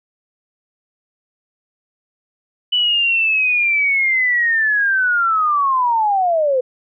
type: linear sweep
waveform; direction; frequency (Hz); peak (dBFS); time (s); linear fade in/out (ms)
sine; down; 2984 to 493.9; -13; 2.72-6.61; 10
effects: none